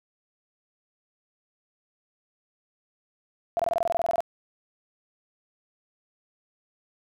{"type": "tone bursts", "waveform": "sine", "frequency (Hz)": 679, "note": "F5", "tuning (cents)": -49, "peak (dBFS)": -21, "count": 14, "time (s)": [3.57, 4.205], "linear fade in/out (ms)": 0, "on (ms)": 24, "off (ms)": 23, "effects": []}